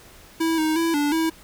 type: tone with pitch steps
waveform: square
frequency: 326.6 / 313.3 / 331.4 / 291.1 / 324.1 Hz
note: E4 / D#4 / E4 / D4 / E4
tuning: -16 / +12 / +9 / -15 / -29 cents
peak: -20 dBFS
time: 0.4-1.3 s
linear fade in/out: 10 ms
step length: 180 ms
effects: pink hiss -48 dBFS RMS until 1.43 s